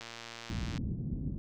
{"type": "click train", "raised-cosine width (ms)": 0.2, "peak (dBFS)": -26, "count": 90, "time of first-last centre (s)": [0.01, 0.777], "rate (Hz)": 116}
{"type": "low-pass noise", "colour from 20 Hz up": "white", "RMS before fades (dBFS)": -36, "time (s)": [0.5, 1.38], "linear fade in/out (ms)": 0, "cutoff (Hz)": 230, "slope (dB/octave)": 24}
{"effects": []}